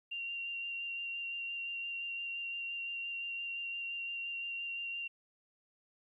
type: tone with vibrato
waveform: sine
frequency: 2767 Hz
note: F7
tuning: 17 cents flat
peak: -37 dBFS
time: 0.11-5.08 s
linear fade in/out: 10 ms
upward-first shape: sine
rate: 5.8 Hz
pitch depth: 14 cents each way
effects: 13-bit